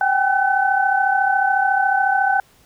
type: tone cluster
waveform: sine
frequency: 767 / 801 / 1515 Hz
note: G5 / G5 / F#6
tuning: -38 / +37 / +40 cents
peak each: -19 dBFS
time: 0.01-2.4 s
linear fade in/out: 2 ms
effects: pink hiss -54 dBFS RMS until 2.65 s